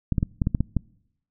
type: clicks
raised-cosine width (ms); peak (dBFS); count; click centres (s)
5; -9; 8; 0.123 / 0.182 / 0.229 / 0.418 / 0.471 / 0.548 / 0.606 / 0.767
effects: noise-tail reverb RT60 0.8 s tail -25 dB re dry